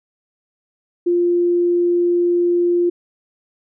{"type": "tone", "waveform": "sine", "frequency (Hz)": 349.2, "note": "F4", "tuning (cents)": 0, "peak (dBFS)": -13, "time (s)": [1.06, 2.9], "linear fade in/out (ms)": 10, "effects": []}